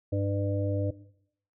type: harmonic tone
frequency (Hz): 99.8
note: G2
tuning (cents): +32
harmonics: 1 / 3 / 5 / 6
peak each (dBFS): -27 / -32 / -34 / -35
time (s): 0.12-0.91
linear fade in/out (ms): 10
effects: noise-tail reverb RT60 0.7 s tail -18 dB re dry